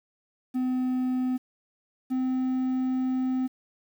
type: tone pair in turn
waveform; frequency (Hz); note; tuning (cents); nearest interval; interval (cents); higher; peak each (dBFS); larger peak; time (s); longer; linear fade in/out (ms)
triangle; 254.7 / 258.1; C4 / C4; -46 / -23; unison; 23; second; -22; neither; 0.54-1.38 / 2.1-3.48; second; 20
effects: 9-bit